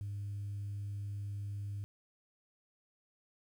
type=tone; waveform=sine; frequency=101.3 Hz; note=G#2; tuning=43 cents flat; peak=-36 dBFS; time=0.01-1.84 s; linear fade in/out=0 ms; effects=tanh soft clip ceiling -35 dBFS + 11-bit